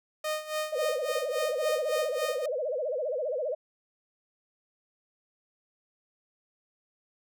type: tone with tremolo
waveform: sawtooth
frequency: 616 Hz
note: D#5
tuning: 17 cents flat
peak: -24 dBFS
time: 0.24-2.46 s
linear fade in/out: 5 ms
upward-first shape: sine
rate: 3.6 Hz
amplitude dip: 80%
type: tone with vibrato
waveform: sine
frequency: 554.4 Hz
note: C#5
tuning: in tune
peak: -28 dBFS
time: 0.72-3.55 s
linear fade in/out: 10 ms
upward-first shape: sine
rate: 15 Hz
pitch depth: 230 cents each way
effects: none